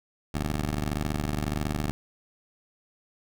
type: ring-modulated tone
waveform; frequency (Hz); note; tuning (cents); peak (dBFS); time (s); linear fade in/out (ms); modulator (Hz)
15% pulse; 74.6; D2; +28; -18; 0.34-1.91; 0; 26.5
effects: none